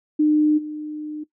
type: tone with level steps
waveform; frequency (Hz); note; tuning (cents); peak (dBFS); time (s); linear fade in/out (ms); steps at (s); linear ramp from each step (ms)
sine; 303.1; D#4; -45; -13 / -27; 0.19-1.24; 10; 0.57; 20
effects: noise-tail reverb RT60 0.1 s tail -17 dB re dry